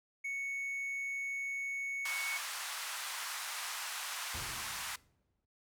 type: tone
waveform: triangle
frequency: 2217 Hz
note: C#7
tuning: in tune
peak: -34 dBFS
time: 0.24-2.38 s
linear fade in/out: 10 ms
type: band-pass noise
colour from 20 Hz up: pink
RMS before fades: -41 dBFS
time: 2.05-4.96 s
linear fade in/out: 5 ms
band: 930 to 13000 Hz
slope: 24 dB/octave
type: noise with exponential decay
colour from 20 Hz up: brown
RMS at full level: -41 dBFS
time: 4.34-5.45 s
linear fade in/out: 2 ms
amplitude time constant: 240 ms
effects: noise-tail reverb RT60 0.4 s tail -22 dB re dry + high-pass 60 Hz 12 dB/octave